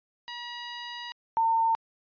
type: tone pair in turn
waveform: 10% pulse / sine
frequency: 960 / 906.1 Hz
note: B5 / A#5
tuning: -49 / -49 cents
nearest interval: minor second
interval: 100 cents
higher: first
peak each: -27 / -21 dBFS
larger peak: second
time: 0.28-1.12 / 1.37-1.75 s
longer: first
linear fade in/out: 0 ms
effects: resampled to 11025 Hz